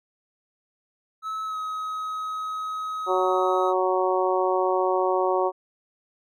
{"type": "tone with pitch glide", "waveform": "triangle", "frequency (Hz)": [1296, 1270.1], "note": ["E6", "D#6"], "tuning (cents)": [-30, 35], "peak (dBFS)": -26, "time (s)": [1.22, 3.74], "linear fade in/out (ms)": 50, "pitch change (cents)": -35, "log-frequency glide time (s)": [1.45, 1.57]}
{"type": "harmonic tone", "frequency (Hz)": 185.5, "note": "F#3", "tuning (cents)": 5, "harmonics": [2, 3, 4, 5, 6], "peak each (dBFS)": [-24, -26, -27, -28, -29], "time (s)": [3.06, 5.52], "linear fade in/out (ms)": 50}
{"effects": []}